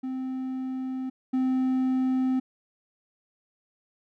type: tone pair in turn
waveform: triangle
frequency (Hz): 260 / 259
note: C4 / C4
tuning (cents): -11 / -17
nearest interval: unison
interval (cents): 6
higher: first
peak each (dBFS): -27 / -20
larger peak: second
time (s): 0.03-1.1 / 1.33-2.4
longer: neither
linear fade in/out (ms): 10
effects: none